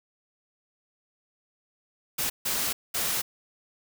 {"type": "noise bursts at uneven times", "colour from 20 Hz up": "white", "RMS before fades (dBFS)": -28, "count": 3, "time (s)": [[2.18, 2.3], [2.45, 2.73], [2.94, 3.22]], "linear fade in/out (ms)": 10, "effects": []}